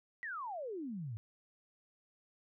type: exponential sweep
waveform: sine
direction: down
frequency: 1975.5 to 101.4 Hz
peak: -39 dBFS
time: 0.23-1.17 s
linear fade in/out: 0 ms
effects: none